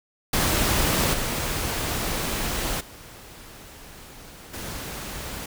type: noise with level steps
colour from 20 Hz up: pink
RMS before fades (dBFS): -22 / -27 / -44 / -34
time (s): 0.33-5.46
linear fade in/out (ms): 5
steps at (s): 1.13 / 2.8 / 4.53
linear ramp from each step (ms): 10
effects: none